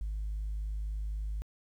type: tone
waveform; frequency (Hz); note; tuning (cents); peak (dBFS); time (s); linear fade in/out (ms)
sine; 51.91; G#1; 0; -31; 0.01-1.42; 0
effects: tanh soft clip ceiling -30 dBFS + 11-bit